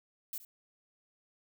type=noise with echo; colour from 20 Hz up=violet; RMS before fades=-39 dBFS; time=0.33-0.38 s; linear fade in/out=2 ms; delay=70 ms; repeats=1; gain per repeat=-15 dB; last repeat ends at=0.45 s; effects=none